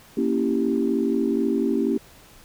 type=chord; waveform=sine; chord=A# diminished seventh; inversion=none; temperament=equal; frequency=233.1 / 277.2 / 329.6 / 392 Hz; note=A#3 / C#4 / E4 / G4; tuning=0 / 0 / 0 / 0 cents; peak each=-24 / -24 / -26 / -25 dBFS; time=0.17-1.98 s; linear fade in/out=5 ms; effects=tanh soft clip ceiling -9 dBFS + pink hiss -50 dBFS RMS until 2.44 s